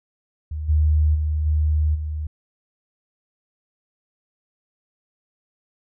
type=tone with level steps; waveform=sine; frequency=76.5 Hz; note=D#2; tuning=29 cents flat; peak=-25 / -14 / -19 / -16 / -24 dBFS; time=0.51-2.27 s; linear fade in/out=5 ms; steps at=0.68 / 1.14 / 1.45 / 1.94 s; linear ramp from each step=20 ms; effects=none

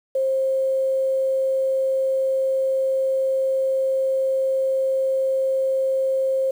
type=tone with quantisation; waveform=sine; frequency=531 Hz; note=C5; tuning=25 cents sharp; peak=-18 dBFS; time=0.15-6.51 s; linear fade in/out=5 ms; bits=8; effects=none

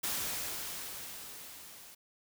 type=noise with level ramp; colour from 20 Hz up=white; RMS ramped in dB=-34 to -53 dBFS; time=0.03-1.95 s; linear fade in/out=10 ms; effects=none

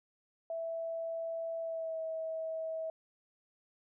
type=tone with pitch glide; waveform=sine; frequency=659.3 to 644.6 Hz; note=E5 to E5; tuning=0 to -39 cents; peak=-35 dBFS; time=0.5-2.9 s; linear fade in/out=2 ms; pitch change=-39 cents; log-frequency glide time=1.61-2 s; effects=none

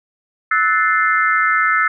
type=chord; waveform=sine; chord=F# half-diminished seventh; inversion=third; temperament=equal with one note detuned; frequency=1304.1 / 1480 / 1760 / 2093 Hz; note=E6 / F#6 / A6 / C7; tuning=-19 / 0 / 0 / 0 cents; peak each=-16 / -20 / -18 / -20 dBFS; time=0.51-1.88 s; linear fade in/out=5 ms; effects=none

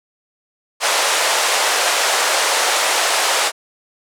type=band-pass noise; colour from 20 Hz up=pink; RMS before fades=-17 dBFS; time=0.8-3.52 s; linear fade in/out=50 ms; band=540 to 9900 Hz; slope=24 dB/octave; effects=none

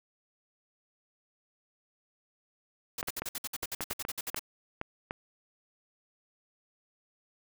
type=noise bursts; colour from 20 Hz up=white; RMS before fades=-36 dBFS; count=16; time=2.98-4.394 s; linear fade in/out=5 ms; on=34 ms; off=58 ms
type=clicks; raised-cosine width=0.5 ms; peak=-19 dBFS; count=10; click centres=3.029 / 3.085 / 3.22 / 3.632 / 3.807 / 3.911 / 4.051 / 4.345 / 4.814 / 5.109 s
effects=none

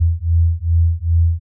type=beating tone pair; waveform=sine; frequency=82.41 / 84.91 Hz; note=E2 / F2; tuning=0 / -48 cents; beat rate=2.5 Hz; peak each=-15 dBFS; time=0-1.4 s; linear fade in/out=20 ms; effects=none

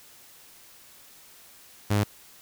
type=tone; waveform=sawtooth; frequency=103.2 Hz; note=G#2; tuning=10 cents flat; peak=-17 dBFS; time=1.9-2.04 s; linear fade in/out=10 ms; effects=white hiss -52 dBFS RMS until 2.41 s

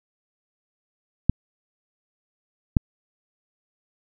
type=clicks; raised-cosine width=5 ms; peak=-3 dBFS; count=2; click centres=1.296 / 2.768 s; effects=none

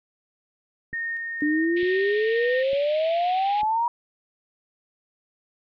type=click train; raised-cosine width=3 ms; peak=-30 dBFS; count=4; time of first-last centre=0.93-3.633 s; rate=1.11 Hz
type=tone with tremolo; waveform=sine; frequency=1841 Hz; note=A#6; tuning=22 cents flat; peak=-26 dBFS; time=0.93-2.63 s; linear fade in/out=5 ms; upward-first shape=square; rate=2.1 Hz; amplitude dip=25%
type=exponential sweep; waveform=sine; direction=up; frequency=293.7 to 961 Hz; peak=-20 dBFS; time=1.42-3.88 s; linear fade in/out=2 ms
type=band-pass noise; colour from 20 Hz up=pink; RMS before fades=-39 dBFS; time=1.76-3.62 s; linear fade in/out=10 ms; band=2100 to 3800 Hz; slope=48 dB/octave
effects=none

